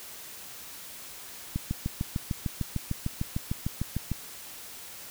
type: click train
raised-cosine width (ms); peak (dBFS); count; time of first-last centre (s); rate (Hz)
5; -16; 18; 1.56-4.116; 6.65
effects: white hiss -44 dBFS RMS until 5.1 s